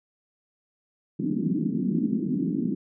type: band-pass noise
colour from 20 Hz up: pink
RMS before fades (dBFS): -26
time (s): 1.19-2.75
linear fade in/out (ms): 10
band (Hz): 170 to 320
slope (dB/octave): 48
effects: none